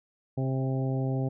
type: harmonic tone with a mistuned harmonic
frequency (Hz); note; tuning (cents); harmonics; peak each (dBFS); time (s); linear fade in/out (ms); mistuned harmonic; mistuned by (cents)
132.4; C3; +21; 1 / 2 / 3 / 4 / 5 / 6; -27 / -33 / -37 / -39 / -41 / -43; 0.37-1.29; 10; 5; -15
effects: none